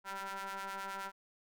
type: ring-modulated tone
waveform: sawtooth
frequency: 195.8 Hz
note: G3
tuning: 2 cents flat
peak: -33 dBFS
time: 0.04-1.12 s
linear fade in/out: 50 ms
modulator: 1170 Hz
effects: none